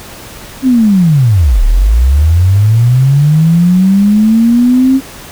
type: linear two-way sweep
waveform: sine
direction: down then up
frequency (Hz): 270 to 34.65 to 270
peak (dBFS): -4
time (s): 0.62-5.01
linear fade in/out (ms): 50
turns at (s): 1.63
effects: pink hiss -30 dBFS RMS until 5.31 s